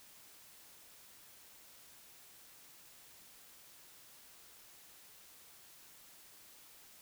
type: silence
effects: white hiss -59 dBFS RMS until 7.01 s